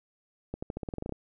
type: accelerating click train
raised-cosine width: 2 ms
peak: -21 dBFS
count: 12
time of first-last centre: 0.54-1.123 s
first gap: 85 ms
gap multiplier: 0.9
effects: none